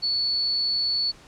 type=tone; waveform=sine; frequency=4435 Hz; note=C#8; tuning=in tune; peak=-21 dBFS; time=0.02-1.12 s; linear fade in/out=20 ms; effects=pink hiss -50 dBFS RMS until 1.27 s + low-pass 7000 Hz 12 dB/octave